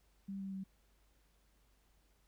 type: tone with pitch steps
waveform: sine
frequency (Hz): 196 / 193.86 / 191.74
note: G3 / G3 / G3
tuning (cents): 0 / -19 / -38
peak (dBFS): -40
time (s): 0.28-0.64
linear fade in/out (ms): 10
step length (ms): 120
effects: added 50 Hz sine -70 dBFS peak until 2.27 s + pink hiss -75 dBFS RMS until 2.27 s